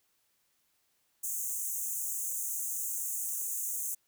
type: high-pass noise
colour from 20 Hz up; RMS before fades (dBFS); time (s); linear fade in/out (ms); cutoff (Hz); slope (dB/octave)
pink; -35; 1.23-3.95; 10; 6300; 96
effects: white hiss -74 dBFS RMS until 4.07 s